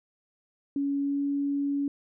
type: tone with pitch glide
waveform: sine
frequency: 280.6 to 282.4 Hz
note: C#4 to C#4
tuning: +21 to +32 cents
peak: -25 dBFS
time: 0.76-1.88 s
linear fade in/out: 2 ms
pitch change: +11 cents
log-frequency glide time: 1-1.22 s
effects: none